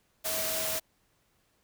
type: tone in noise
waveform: sine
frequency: 642 Hz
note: E5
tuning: 46 cents flat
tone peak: -37 dBFS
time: 0.24-0.8 s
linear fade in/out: 20 ms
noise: white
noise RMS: -32 dBFS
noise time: 0.24-0.8 s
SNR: -8 dB
effects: pink hiss -71 dBFS RMS until 1.63 s